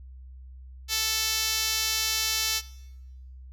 5% pulse tone with band-pass filter, 440 Hz, A4, in tune, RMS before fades -27 dBFS, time 0.88-2.62 s, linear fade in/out 50 ms, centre 7700 Hz, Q 0.78, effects noise-tail reverb RT60 1.0 s tail -21 dB re dry + added 64 Hz sine -42 dBFS peak until 3.52 s

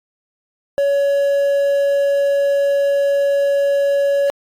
triangle tone with quantisation, 562 Hz, C#5, 24 cents sharp, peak -11 dBFS, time 0.78-4.3 s, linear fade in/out 0 ms, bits 6, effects AAC 48 kbps

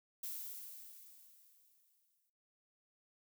violet noise with exponential decay, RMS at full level -42 dBFS, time 0.23-2.3 s, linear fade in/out 5 ms, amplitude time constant 450 ms, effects noise-tail reverb RT60 0.6 s tail -21 dB re dry

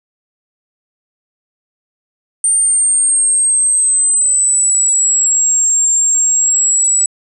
sine exponential two-way sweep, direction down then up, 8860 to 7400 to 7890 Hz, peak -7 dBFS, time 2.44-7.06 s, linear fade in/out 2 ms, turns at 5.93 s, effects tanh soft clip ceiling -8 dBFS

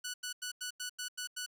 10% pulse tone bursts, 1480 Hz, F#6, in tune, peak -29 dBFS, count 8, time 0.04-1.463 s, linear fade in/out 10 ms, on 100 ms, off 89 ms, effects none

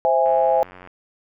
sine chord, C augmented, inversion none, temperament equal with one note detuned, 523.3 / 659.3 / 824.4 Hz, C5 / E5 / G#5, 0 / 0 / -13 cents, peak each -19 dBFS, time 0.05-0.63 s, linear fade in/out 0 ms
click train, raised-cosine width 0.5 ms, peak -26 dBFS, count 57, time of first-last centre 0.26-0.874 s, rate 91.2 Hz
effects none

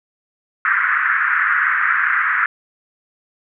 pink band-pass noise, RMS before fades -17 dBFS, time 0.65-2.46 s, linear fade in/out 2 ms, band 1300 to 1900 Hz, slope 48 dB/octave, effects none

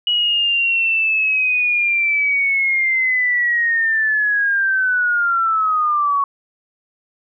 sine linear sweep, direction down, 2924 to 1108.7 Hz, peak -14 dBFS, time 0.07-6.24 s, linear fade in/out 2 ms, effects none

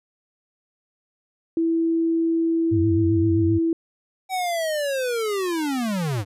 sine tone, 329.6 Hz, E4, in tune, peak -18 dBFS, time 1.57-3.73 s, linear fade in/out 2 ms
sine tone with vibrato, 98 Hz, G2, in tune, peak -20 dBFS, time 2.71-3.59 s, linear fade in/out 20 ms, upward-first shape sine, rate 7.7 Hz, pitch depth 170 cents each way
square linear sweep, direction down, 765 to 92 Hz, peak -23 dBFS, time 4.29-6.25 s, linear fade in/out 50 ms
effects resampled to 32000 Hz

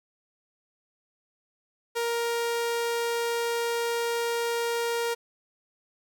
sawtooth tone, 468.4 Hz, A#4, 8 cents sharp, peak -22 dBFS, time 1.95-5.15 s, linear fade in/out 20 ms, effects none

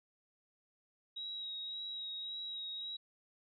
sine tone with vibrato, 3825 Hz, A#7, 44 cents sharp, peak -40 dBFS, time 1.16-2.97 s, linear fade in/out 10 ms, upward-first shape sine, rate 1.8 Hz, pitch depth 20 cents each way, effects none

